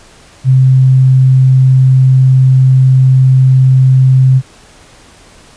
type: tone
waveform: sine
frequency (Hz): 130.81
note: C3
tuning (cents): 0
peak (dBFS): -3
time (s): 0.44-4.42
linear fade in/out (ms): 50
effects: pink hiss -40 dBFS RMS until 5.56 s + resampled to 22050 Hz